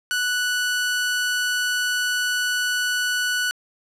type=tone; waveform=sawtooth; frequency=1480 Hz; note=F#6; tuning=in tune; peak=-17 dBFS; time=0.11-3.51 s; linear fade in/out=0 ms; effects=low-pass 12000 Hz 12 dB/octave + 9-bit